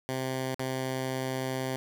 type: tone with dropouts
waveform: 10% pulse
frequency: 130.81 Hz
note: C3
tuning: in tune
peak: -22 dBFS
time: 0.09-1.76 s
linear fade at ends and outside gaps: 0 ms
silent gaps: 0.545-0.595 s
effects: none